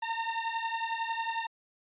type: beating tone pair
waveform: sawtooth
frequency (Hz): 906 / 917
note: A#5 / A#5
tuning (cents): -50 / -29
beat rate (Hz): 11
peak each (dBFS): -30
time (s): 0.02-1.47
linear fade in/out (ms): 10
effects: resampled to 8000 Hz